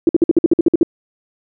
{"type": "tone bursts", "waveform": "sine", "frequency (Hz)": 335.2, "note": "E4", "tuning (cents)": 29, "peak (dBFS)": -6, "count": 11, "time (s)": [0.07, 0.831], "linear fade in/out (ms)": 2, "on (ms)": 21, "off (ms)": 53, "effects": []}